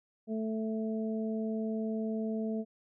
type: harmonic tone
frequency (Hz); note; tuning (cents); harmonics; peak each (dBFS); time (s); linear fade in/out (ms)
220; A3; 0; 1 / 2 / 3; -32 / -38 / -42; 0.27-2.65; 50
effects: none